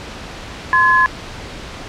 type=tone pair together; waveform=sine; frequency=1033.7 / 1698 Hz; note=C6 / G#6; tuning=-21 / +38 cents; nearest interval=major sixth; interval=859 cents; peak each=-12 dBFS; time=0.73-1.06 s; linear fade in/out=0 ms; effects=pink hiss -31 dBFS RMS until 1.88 s + low-pass 5000 Hz 12 dB/octave